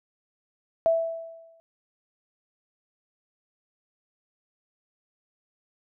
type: tone with exponential decay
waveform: sine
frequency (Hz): 659.3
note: E5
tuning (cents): 0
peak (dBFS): -16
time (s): 0.86-1.6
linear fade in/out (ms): 0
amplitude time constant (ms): 160
effects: none